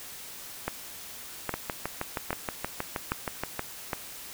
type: two click trains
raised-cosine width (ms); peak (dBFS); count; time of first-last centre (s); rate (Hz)
0.5; -14 / -13; 14 / 5; 1.54-3.594 / 0.68-3.932; 6.33 / 1.23
effects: white hiss -43 dBFS RMS until 4.33 s